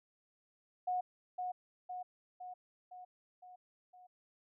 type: tone with echo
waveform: sine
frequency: 728 Hz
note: F#5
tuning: 28 cents flat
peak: -32 dBFS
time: 0.87-1.01 s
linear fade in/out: 10 ms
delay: 510 ms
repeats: 6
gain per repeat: -4 dB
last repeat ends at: 4.07 s
effects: none